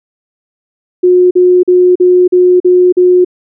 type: tone bursts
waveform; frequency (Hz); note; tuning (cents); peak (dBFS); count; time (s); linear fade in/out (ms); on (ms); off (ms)
sine; 361.4; F#4; -41; -3; 7; 1.03-3.248; 10; 280; 43
effects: none